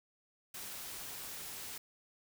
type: noise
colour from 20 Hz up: white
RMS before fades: -45 dBFS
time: 0.54-1.78 s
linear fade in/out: 5 ms
effects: none